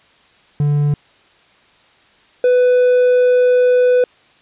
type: tone pair in turn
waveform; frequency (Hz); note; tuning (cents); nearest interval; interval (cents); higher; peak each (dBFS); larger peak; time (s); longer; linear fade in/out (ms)
triangle; 146.1 / 497.6; D3 / B4; -9 / +13; octave + major sixth; 2122; second; -10 / -7; second; 0.6-0.94 / 2.44-4.04; second; 2
effects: white hiss -51 dBFS RMS until 4.41 s + resampled to 8000 Hz